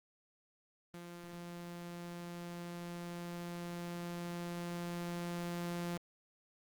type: tone with level ramp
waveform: sawtooth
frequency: 173.3 Hz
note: F3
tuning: 13 cents flat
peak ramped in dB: -42 to -33 dBFS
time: 0.94-5.97 s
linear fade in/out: 0 ms
effects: Opus 24 kbps